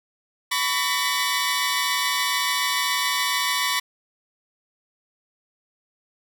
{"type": "tone cluster", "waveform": "15% pulse", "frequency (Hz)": [994, 1131, 1823, 1995], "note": ["B5", "C#6", "A#6", "B6"], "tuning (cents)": [11, 34, -39, 17], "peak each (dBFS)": [-19, -19, -22, -27], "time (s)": [0.51, 3.8], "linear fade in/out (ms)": 10, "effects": []}